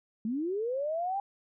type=linear sweep; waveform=sine; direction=up; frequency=207.8 to 809 Hz; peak=-29 dBFS; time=0.25-1.2 s; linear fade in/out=2 ms; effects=none